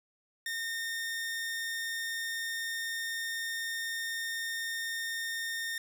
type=tone; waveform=sawtooth; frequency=1828 Hz; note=A#6; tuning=34 cents flat; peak=-30 dBFS; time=0.46-5.78 s; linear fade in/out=2 ms; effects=none